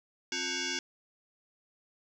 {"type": "tone with frequency modulation", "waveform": "sine", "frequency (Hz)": 1511, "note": "F#6", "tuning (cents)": 36, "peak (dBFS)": -31, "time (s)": [0.32, 0.79], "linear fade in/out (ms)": 2, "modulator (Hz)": 622, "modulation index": 7.5, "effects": ["11-bit"]}